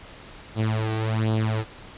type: tone with flanger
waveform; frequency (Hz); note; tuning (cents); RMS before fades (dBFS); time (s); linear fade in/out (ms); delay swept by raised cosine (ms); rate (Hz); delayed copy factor
sawtooth; 110; A2; 0; -24; 0.55-1.65; 50; 0.23 to 2.63; 1.3; +0.75
effects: pink hiss -44 dBFS RMS until 1.97 s + resampled to 8000 Hz